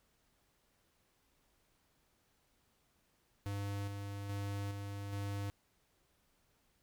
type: tone with tremolo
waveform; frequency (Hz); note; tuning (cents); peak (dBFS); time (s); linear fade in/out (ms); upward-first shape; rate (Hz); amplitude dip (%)
square; 100.5; G2; +44; -38; 3.46-5.5; 0; square; 1.2; 35
effects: pink hiss -75 dBFS RMS until 6.82 s